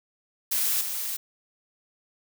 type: noise with level steps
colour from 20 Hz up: blue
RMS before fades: -25 / -31 dBFS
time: 0.51-1.17 s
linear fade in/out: 10 ms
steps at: 0.81 s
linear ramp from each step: 2 ms
effects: none